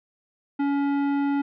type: tone with tanh clipping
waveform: triangle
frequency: 282 Hz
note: C#4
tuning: 30 cents sharp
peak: -23 dBFS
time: 0.59-1.42 s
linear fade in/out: 10 ms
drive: 18 dB
effects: none